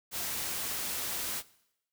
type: noise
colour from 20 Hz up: white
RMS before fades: -35 dBFS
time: 0.11-1.43 s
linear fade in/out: 50 ms
effects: noise-tail reverb RT60 0.8 s tail -20 dB re dry